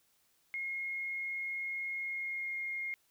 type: tone with pitch glide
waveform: sine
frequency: 2152 to 2136 Hz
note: C7 to C7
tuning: +48 to +35 cents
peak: -35 dBFS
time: 0.54-2.94 s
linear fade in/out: 0 ms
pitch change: -13 cents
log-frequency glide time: 1.99-2.58 s
effects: white hiss -72 dBFS RMS until 3.1 s